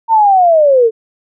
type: linear sweep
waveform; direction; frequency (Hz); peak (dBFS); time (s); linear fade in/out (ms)
sine; down; 922 to 432.4; -5; 0.08-0.91; 50
effects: none